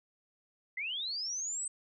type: linear sweep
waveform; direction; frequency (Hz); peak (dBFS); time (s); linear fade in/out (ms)
sine; up; 1975.5 to 8250; -34; 0.77-1.68; 5
effects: none